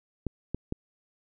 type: clicks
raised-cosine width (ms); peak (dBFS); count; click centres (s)
3; -17; 3; 0.267 / 0.546 / 0.724
effects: none